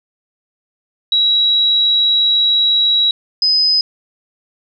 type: tone pair in turn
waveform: sine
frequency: 3878 / 5032 Hz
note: B7 / D#8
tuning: -32 / +19 cents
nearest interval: perfect fourth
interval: 451 cents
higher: second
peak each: -10 dBFS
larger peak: neither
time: 1.12-3.11 / 3.42-3.81 s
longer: first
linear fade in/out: 2 ms
effects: none